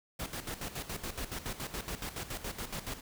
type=noise with tremolo; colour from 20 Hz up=pink; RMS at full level=-38 dBFS; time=0.19-3.01 s; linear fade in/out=10 ms; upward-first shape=square; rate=7.1 Hz; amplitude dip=70%; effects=none